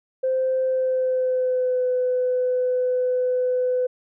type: tone with pitch glide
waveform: sine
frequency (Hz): 520 to 502.9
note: C5 to B4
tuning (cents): -11 to +31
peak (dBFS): -18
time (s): 0.23-3.87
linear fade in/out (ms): 10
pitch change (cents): -58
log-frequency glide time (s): 0.64-1.86
effects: tanh soft clip ceiling -14 dBFS